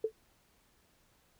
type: tone with exponential decay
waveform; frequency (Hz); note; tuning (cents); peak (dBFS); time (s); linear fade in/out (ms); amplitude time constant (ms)
sine; 440; A4; 0; -24; 0.04-0.12; 5; 17
effects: pink hiss -69 dBFS RMS until 1.39 s